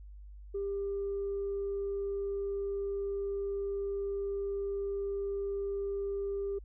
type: tone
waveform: sine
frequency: 398 Hz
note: G4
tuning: 26 cents sharp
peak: -31 dBFS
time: 0.54-6.59 s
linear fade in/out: 10 ms
effects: tanh soft clip ceiling -28 dBFS + added 50 Hz sine -46 dBFS peak until 6.64 s